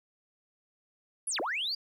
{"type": "linear two-way sweep", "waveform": "sine", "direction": "down then up", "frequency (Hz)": [11175, 274, 4842], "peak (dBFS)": -29, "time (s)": [1.27, 1.75], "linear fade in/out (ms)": 5, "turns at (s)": 1.4, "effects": ["tanh soft clip ceiling -25 dBFS", "11-bit"]}